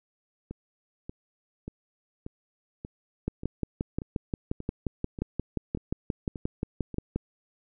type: two click trains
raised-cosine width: 3 ms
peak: -15 / -24 dBFS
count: 23 / 12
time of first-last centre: 3.28-7.16 / 0.51-6.943 s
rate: 5.67 / 1.71 Hz
effects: none